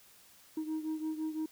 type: beating tone pair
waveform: sine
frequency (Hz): 312.2 / 318.1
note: D#4 / D#4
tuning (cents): +6 / +38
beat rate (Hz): 5.9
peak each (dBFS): -33 / -37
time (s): 0.57-1.46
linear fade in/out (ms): 5
effects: tanh soft clip ceiling -31 dBFS + white hiss -60 dBFS RMS until 1.51 s